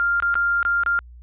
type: tone with dropouts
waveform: sine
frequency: 1396.9 Hz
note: F6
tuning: in tune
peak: -17 dBFS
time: 0-0.99 s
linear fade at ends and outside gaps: 0 ms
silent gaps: 0.201-0.224 / 0.342-0.354 / 0.629-0.651 / 0.835-0.862 s
effects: added 60 Hz sine -40 dBFS peak until 1.22 s + resampled to 8000 Hz